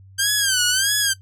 10% pulse tone with vibrato, 1568 Hz, G6, in tune, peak -8 dBFS, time 0.18-1.14 s, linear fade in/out 20 ms, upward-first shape sine, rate 1.6 Hz, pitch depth 130 cents each way, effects noise-tail reverb RT60 0.1 s tail -17 dB re dry + added 96 Hz sine -43 dBFS peak until 1.21 s

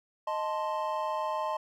triangle chord, A diminished, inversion second, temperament equal, 622.3 / 880 / 1046.5 Hz, Eb5 / A5 / C6, 0 / 0 / 0 cents, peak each -32 dBFS, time 0.27-1.57 s, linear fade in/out 5 ms, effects none

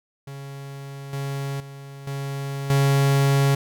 45% pulse tone with level steps, 138.59 Hz, C#3, in tune, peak -34 / -26 / -37 / -27 / -16 dBFS, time 0.27-3.55 s, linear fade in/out 5 ms, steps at 1.13 / 1.6 / 2.07 / 2.7 s, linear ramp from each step 2 ms, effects none

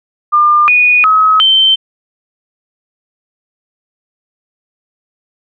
sine tone with pitch steps, 1200 / 2467 / 1277 / 3105 Hz, D6 / D#7 / D#6 / G7, +37 / -15 / +45 / -17 cents, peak -5 dBFS, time 0.32-1.76 s, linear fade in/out 20 ms, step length 360 ms, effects none

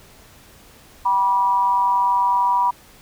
sine tone with amplitude modulation, 973 Hz, B5, 26 cents flat, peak -12 dBFS, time 1.05-2.71 s, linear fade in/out 10 ms, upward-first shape sine, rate 195 Hz, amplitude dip 60%, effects pink hiss -48 dBFS RMS until 3.01 s

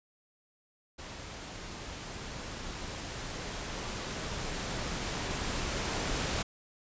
pink noise with level ramp, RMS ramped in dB -44 to -32 dBFS, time 0.98-6.43 s, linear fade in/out 10 ms, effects resampled to 16000 Hz

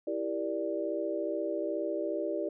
sine chord, E half-diminished seventh, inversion none, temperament equal, 329.6 / 392 / 466.2 / 587.3 Hz, E4 / G4 / Bb4 / D5, 0 / 0 / 0 / 0 cents, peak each -35 / -36 / -39 / -34 dBFS, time 0.07-2.49 s, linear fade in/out 5 ms, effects none

